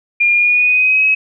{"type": "tone with pitch glide", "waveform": "sine", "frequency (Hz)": [2412, 2554], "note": ["D7", "D#7"], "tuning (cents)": [46, 45], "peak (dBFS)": -9, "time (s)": [0.2, 1.15], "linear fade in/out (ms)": 10, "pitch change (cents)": 99, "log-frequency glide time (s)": [0.34, 1.04], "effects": []}